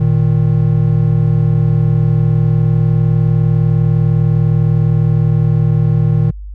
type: tone pair together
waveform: triangle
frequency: 115.74 / 155.56 Hz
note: A#2 / D#3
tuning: -12 / 0 cents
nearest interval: perfect fourth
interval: 512 cents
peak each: -10 dBFS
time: 0-6.31 s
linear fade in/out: 10 ms
effects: added 50 Hz sine -25 dBFS peak until 6.54 s